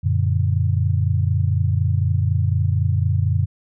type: chord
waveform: sine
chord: Gb augmented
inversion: none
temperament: equal with one note detuned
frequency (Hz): 92.5 / 116.54 / 146.24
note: Gb2 / Bb2 / D3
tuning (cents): 0 / 0 / -7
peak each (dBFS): -18 / -21 / -23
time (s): 0.03-3.46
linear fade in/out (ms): 20
effects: none